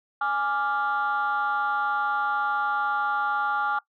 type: chord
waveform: sine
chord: D diminished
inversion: second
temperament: equal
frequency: 830.6 / 1174.7 / 1396.9 Hz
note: Ab5 / D6 / F6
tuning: 0 / 0 / 0 cents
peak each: -26 / -27 / -26 dBFS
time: 0.21-3.79 s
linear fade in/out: 5 ms
effects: noise-tail reverb RT60 0.1 s tail -20 dB re dry + tanh soft clip ceiling -17 dBFS